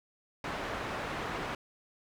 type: low-pass noise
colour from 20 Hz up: white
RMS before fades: -37 dBFS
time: 0.44-1.55 s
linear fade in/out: 2 ms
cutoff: 1500 Hz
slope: 12 dB/octave
effects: none